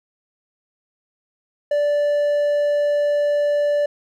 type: tone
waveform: triangle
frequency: 584 Hz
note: D5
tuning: 10 cents flat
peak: -14 dBFS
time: 1.71-3.86 s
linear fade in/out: 5 ms
effects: none